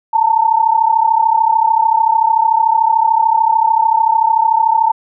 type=tone pair together; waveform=sine; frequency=880 / 913.5 Hz; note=A5 / A#5; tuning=0 / -35 cents; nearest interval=minor second; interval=65 cents; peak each=-12 dBFS; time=0.13-4.92 s; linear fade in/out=10 ms; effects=none